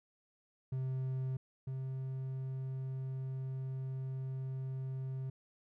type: tone pair in turn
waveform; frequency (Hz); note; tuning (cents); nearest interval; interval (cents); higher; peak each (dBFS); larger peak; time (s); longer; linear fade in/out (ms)
triangle; 130.81 / 131.95; C3 / C3; 0 / +15; unison; 15; second; -32 / -35; first; 0.72-1.37 / 1.67-5.3; second; 5
effects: none